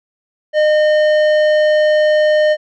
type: tone with tanh clipping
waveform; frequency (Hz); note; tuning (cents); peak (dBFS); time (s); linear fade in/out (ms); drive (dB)
sine; 610; D#5; -34; -11; 0.53-2.57; 50; 12
effects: none